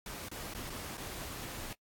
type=noise with dropouts; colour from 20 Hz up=pink; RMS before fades=-43 dBFS; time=0.06-1.73 s; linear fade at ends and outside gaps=2 ms; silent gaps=0.286-0.314 / 0.537-0.547 / 0.697-0.702 / 0.971-0.979 s; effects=noise-tail reverb RT60 0.1 s tail -23 dB re dry + AAC 64 kbps